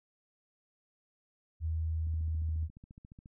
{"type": "tone with pitch glide", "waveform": "sine", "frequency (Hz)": [80.3, 79.42], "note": ["E2", "D#2"], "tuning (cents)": [-45, 36], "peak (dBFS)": -30, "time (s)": [1.6, 2.69], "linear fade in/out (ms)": 50, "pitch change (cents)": -19, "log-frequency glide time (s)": [1.87, 2.49]}
{"type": "click train", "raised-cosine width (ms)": 5, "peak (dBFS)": -39, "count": 18, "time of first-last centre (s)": [2.07, 3.259], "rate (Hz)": 14.3}
{"effects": []}